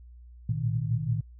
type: tone cluster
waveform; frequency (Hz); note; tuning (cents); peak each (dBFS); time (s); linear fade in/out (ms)
sine; 110.9 / 115.5 / 122.1 / 155; A2 / A#2 / B2 / D#3; +14 / -16 / -19 / -6; -31; 0.49-1.21; 5
effects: added 60 Hz sine -46 dBFS peak until 1.39 s